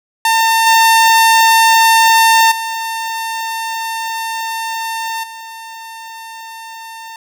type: tone with level steps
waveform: sawtooth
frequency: 903 Hz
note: A5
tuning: 45 cents sharp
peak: -6 / -3 / -15 / -25 dBFS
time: 0.25-7.16 s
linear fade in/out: 2 ms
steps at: 0.66 / 2.51 / 5.23 s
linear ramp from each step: 10 ms
effects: none